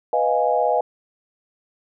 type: chord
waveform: sine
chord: F half-diminished seventh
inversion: second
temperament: equal with one note detuned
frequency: 495.9 / 622.3 / 698.5 / 830.6 Hz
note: Cb5 / Eb5 / F5 / Ab5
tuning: +7 / 0 / 0 / 0 cents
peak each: -22 dBFS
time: 0.13-0.81 s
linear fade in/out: 2 ms
effects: none